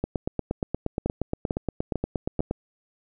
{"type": "two click trains", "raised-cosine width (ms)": 2, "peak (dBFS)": [-12, -12], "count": [4, 22], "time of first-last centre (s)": [[1.06, 2.405], [0.04, 2.511]], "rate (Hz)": [2.23, 8.5], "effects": []}